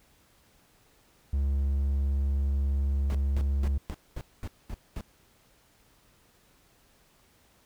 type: tone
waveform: triangle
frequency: 69.3 Hz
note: C#2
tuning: in tune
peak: -22 dBFS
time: 1.33-3.78 s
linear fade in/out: 5 ms
type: noise bursts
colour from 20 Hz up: brown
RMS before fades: -35 dBFS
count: 8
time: 3.1-5.008 s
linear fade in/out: 0 ms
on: 46 ms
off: 220 ms
effects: pink hiss -63 dBFS RMS until 7.65 s